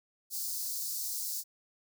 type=high-pass noise; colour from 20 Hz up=white; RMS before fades=-36 dBFS; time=0.3-1.44 s; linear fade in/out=50 ms; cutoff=4400 Hz; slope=48 dB/octave; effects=none